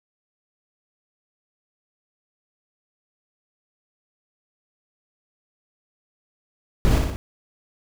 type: noise with echo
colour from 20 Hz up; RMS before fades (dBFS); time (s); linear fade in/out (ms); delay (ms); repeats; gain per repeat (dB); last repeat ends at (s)
brown; -17; 6.85-6.98; 0; 60; 3; -4; 7.16
effects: none